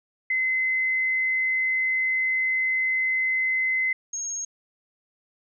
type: tone pair in turn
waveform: sine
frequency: 2050 / 6529 Hz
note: C7 / G#8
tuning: -36 / -30 cents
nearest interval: octave + minor sixth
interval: 2006 cents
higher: second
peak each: -21 / -28 dBFS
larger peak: first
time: 0.3-3.93 / 4.13-4.45 s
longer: first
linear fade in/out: 5 ms
effects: none